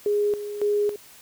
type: tone with tremolo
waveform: sine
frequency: 413.6 Hz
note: G#4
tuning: 7 cents flat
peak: -19 dBFS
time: 0.06-0.96 s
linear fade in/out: 2 ms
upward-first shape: square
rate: 1.8 Hz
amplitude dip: 70%
effects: white hiss -49 dBFS RMS until 1.21 s